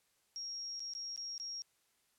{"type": "tone with dropouts", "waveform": "sine", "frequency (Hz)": 5590, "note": "F8", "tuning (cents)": 1, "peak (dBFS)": -40, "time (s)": [0.36, 1.62], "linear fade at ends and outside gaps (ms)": 0, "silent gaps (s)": [[0.795, 0.803], [0.936, 0.95], [1.161, 1.176], [1.379, 1.399]], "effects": ["white hiss -75 dBFS RMS until 2.18 s", "low-pass 12000 Hz 12 dB/octave"]}